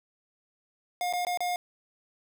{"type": "tone with dropouts", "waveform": "square", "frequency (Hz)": 713, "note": "F5", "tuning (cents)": 36, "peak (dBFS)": -28, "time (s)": [1.01, 1.56], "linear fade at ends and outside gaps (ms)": 1, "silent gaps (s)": [[1.127, 1.135], [1.25, 1.268], [1.374, 1.405]], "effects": ["9-bit"]}